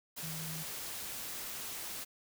sine tone in noise, 160 Hz, D#3, 49 cents sharp, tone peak -42 dBFS, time 0.22-0.64 s, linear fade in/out 20 ms, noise white, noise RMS -42 dBFS, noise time 0.16-2.05 s, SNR -3 dB, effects none

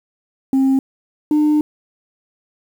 sine tone pair in turn, 267.3 / 301.2 Hz, C4 / D4, +37 / +44 cents, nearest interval major second, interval 207 cents, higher second, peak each -9 dBFS, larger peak neither, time 0.53-0.79 / 1.31-1.61 s, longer second, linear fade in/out 2 ms, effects tanh soft clip ceiling -10 dBFS + 7-bit

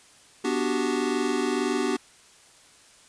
square chord, G major seventh, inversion first, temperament equal, 246.9 / 293.7 / 370 / 392 Hz, B3 / D4 / F#4 / G4, 0 / 0 / 0 / 0 cents, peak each -30 dBFS, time 0.44-1.97 s, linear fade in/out 10 ms, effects white hiss -54 dBFS RMS until 3.08 s + resampled to 22050 Hz

